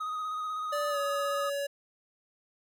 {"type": "tone with vibrato", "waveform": "triangle", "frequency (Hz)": 1252, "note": "D#6", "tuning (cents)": 10, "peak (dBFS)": -30, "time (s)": [0, 1.5], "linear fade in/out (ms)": 10, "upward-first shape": "square", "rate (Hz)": 16, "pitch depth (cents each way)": 19}
{"type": "tone with pitch glide", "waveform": "square", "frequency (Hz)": [584, 565.1], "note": ["D5", "C#5"], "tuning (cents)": [-10, 33], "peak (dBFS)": -31, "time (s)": [0.72, 1.67], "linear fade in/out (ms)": 10, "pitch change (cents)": -57, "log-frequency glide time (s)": [0.9, 0.98]}
{"effects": []}